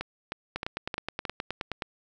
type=two click trains; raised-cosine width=0.3 ms; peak=-15 / -16 dBFS; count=13 / 5; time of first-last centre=0.56-1.822 / 0.01-1.252 s; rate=9.51 / 3.22 Hz; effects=none